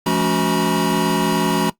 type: tone cluster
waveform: square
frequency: 171 / 213.8 / 280.1 / 370.3 / 962 Hz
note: F3 / A3 / C#4 / F#4 / B5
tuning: -36 / -49 / +18 / +1 / -46 cents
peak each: -23 dBFS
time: 0.06-1.7 s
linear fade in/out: 5 ms
effects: noise-tail reverb RT60 0.1 s tail -18 dB re dry + Opus 48 kbps